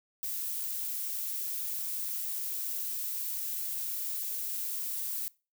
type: noise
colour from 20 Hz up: violet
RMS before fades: -35 dBFS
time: 0.23-5.28 s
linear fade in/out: 0 ms
effects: noise-tail reverb RT60 0.3 s tail -22 dB re dry